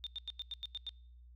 sine tone bursts, 3620 Hz, A7, 48 cents sharp, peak -38 dBFS, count 8, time 0.04-0.892 s, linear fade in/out 0 ms, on 26 ms, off 92 ms, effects noise-tail reverb RT60 0.7 s tail -24 dB re dry + added 60 Hz sine -54 dBFS peak until 1.35 s

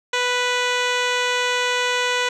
10% pulse tone with low-pass filter, 493.9 Hz, B4, in tune, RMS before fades -21 dBFS, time 0.13-2.29 s, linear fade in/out 5 ms, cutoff 5100 Hz, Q 1.9, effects none

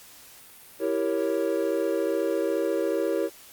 triangle chord, E diminished seventh, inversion none, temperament equal, 329.6 / 392 / 466.2 / 554.4 Hz, E4 / G4 / Bb4 / Db5, 0 / 0 / 0 / 0 cents, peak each -27 dBFS, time 0.79-3.3 s, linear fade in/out 50 ms, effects white hiss -49 dBFS RMS until 3.52 s + Opus 48 kbps

